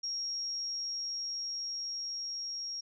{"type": "tone with level ramp", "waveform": "sine", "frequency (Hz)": 5588, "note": "F8", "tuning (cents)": 0, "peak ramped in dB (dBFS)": [-33, -36], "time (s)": [0.03, 2.81], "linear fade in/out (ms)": 10, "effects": []}